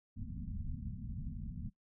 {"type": "low-pass noise", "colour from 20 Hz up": "pink", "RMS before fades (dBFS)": -42, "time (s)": [0.16, 1.7], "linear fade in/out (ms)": 20, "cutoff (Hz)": 250, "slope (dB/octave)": 96, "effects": ["noise-tail reverb RT60 0.1 s tail -18 dB re dry"]}